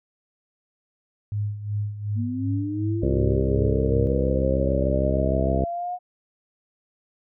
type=tone with tremolo; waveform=sine; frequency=103.83 Hz; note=G#2; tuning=in tune; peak=-22 dBFS; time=1.32-4.07 s; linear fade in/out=0 ms; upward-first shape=sine; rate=2.7 Hz; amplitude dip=70%
type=linear sweep; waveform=sine; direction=up; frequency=229.3 to 725 Hz; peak=-26 dBFS; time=2.15-5.99 s; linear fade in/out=50 ms
type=harmonic tone; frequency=66.5 Hz; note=C2; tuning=29 cents sharp; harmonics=1 / 2 / 3 / 4 / 5 / 6 / 7 / 8 / 9; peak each=-24 / -27 / -29 / -30 / -31 / -32 / -32 / -33 / -34 dBFS; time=3.02-5.65 s; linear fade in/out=10 ms
effects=none